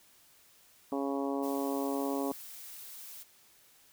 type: harmonic tone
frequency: 138.59 Hz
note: C#3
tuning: in tune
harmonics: 2 / 3 / 4 / 5 / 6 / 7 / 8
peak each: -33 / -37 / -39 / -41 / -43 / -44 / -45 dBFS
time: 0.92-2.32 s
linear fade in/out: 2 ms
type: noise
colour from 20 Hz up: blue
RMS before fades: -47 dBFS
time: 1.42-3.24 s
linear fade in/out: 20 ms
effects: white hiss -62 dBFS RMS until 3.92 s